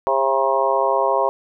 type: harmonic tone with a mistuned harmonic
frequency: 134.5 Hz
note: C3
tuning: 48 cents sharp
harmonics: 3 / 4 / 5 / 6 / 7 / 8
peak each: -24 / -21 / -22 / -26 / -21 / -24 dBFS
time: 0.07-1.29 s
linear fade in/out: 0 ms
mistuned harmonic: 7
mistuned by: +20 cents
effects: none